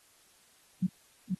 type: tone with echo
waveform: sine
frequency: 183.7 Hz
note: F#3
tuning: 12 cents flat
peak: -23 dBFS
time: 0.82-0.87 s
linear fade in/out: 10 ms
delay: 480 ms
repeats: 1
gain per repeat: -2 dB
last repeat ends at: 1.35 s
effects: white hiss -63 dBFS RMS until 1.39 s + AAC 32 kbps